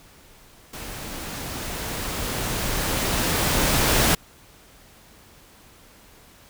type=noise with level ramp; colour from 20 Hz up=pink; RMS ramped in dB=-36 to -18 dBFS; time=0.73-4.15 s; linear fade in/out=5 ms; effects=pink hiss -51 dBFS RMS until 6.49 s